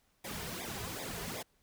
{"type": "noise with flanger", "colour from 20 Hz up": "pink", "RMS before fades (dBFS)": -41, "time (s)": [0.24, 1.43], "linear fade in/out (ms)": 10, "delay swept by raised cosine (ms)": [0.68, 3.68], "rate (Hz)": 2.6, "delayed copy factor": -0.95, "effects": ["pink hiss -73 dBFS RMS until 1.62 s"]}